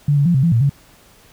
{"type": "tone with pitch steps", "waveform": "sine", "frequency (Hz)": [145, 142.1, 173.8, 132.7, 168.7, 115.5, 140.4], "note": ["D3", "C#3", "F3", "C3", "E3", "A#2", "C#3"], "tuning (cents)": [-22, 43, -8, 25, 40, -16, 22], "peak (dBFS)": -11, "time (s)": [0.08, 0.696], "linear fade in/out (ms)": 5, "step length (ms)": 88, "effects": ["pink hiss -49 dBFS RMS until 1.32 s"]}